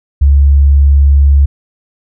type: tone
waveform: sine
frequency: 70.2 Hz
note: C#2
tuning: 22 cents sharp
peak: -3 dBFS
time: 0.21-1.46 s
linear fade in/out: 10 ms
effects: none